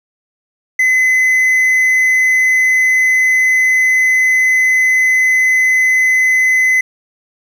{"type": "tone", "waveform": "triangle", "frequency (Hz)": 2031, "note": "B6", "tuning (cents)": 48, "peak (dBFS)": -7, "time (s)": [0.79, 6.81], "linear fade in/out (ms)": 5, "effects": ["7-bit"]}